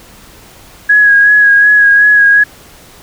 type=tone with vibrato; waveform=sine; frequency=1661.2 Hz; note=G#6; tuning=in tune; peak=-3 dBFS; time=0.89-2.44 s; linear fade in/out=10 ms; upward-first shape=sine; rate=2.7 Hz; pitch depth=27 cents each way; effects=pink hiss -38 dBFS RMS until 3.02 s